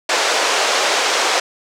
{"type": "band-pass noise", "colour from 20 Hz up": "pink", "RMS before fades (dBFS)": -17, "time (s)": [0.09, 1.4], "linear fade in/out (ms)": 5, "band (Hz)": [450, 7200], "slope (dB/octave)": 24, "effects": []}